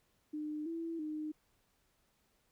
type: tone with pitch steps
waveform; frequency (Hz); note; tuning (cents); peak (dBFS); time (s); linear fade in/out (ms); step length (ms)
sine; 302.7 / 330.9 / 306.7; D#4 / E4 / D#4; -48 / +7 / -25; -37; 0.33-1.32; 10; 330
effects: pink hiss -75 dBFS RMS until 2.51 s